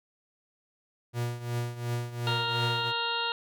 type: tone with tremolo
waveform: 45% pulse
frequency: 119.8 Hz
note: A#2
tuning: 48 cents sharp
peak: -27 dBFS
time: 1.13-2.93 s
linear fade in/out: 50 ms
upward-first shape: triangle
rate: 2.8 Hz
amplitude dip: 80%
type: harmonic tone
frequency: 466.2 Hz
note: A#4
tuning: in tune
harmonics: 1 / 2 / 3 / 4 / 6 / 7 / 8 / 9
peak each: -39 / -33 / -34 / -45 / -34 / -40 / -36 / -39 dBFS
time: 2.27-3.32 s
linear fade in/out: 0 ms
effects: none